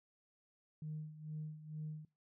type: tone with tremolo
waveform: sine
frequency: 154 Hz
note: D#3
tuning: 17 cents flat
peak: -39 dBFS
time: 0.82-2.05 s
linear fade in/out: 2 ms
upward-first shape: sine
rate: 2.2 Hz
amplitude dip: 75%
effects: noise-tail reverb RT60 0.3 s tail -22 dB re dry + tanh soft clip ceiling -36 dBFS